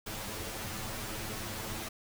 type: noise with comb filter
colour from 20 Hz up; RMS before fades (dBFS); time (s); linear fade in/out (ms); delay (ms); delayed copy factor
pink; -39; 0.06-1.89; 10; 9.2; +0.95
effects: none